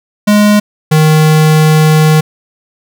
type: tone pair in turn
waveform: square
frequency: 208.2 / 155.46 Hz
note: G#3 / D#3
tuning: +5 / -1 cents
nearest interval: perfect fourth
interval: 506 cents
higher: first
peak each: -5 dBFS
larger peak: neither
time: 0.27-0.6 / 0.91-2.21 s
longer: second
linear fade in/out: 10 ms
effects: none